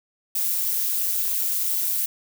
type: noise with amplitude modulation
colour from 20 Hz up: violet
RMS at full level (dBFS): -21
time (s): 0.35-2.06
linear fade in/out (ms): 5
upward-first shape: sine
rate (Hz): 181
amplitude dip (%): 65
effects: none